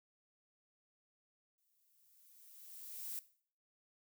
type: noise with exponential growth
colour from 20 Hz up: violet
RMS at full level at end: -42 dBFS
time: 1.58-3.19 s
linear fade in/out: 0 ms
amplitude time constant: 350 ms
effects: noise-tail reverb RT60 0.5 s tail -17 dB re dry